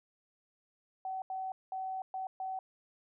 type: tone bursts at uneven times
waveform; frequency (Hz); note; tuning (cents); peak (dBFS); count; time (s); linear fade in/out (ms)
sine; 758; F#5; +42; -35; 5; 1.05-1.22 / 1.3-1.52 / 1.72-2.02 / 2.14-2.27 / 2.4-2.59; 2
effects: none